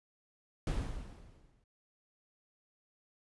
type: noise with exponential decay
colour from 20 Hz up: brown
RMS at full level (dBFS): -31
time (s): 0.67-1.64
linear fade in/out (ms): 2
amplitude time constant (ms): 210
effects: resampled to 24000 Hz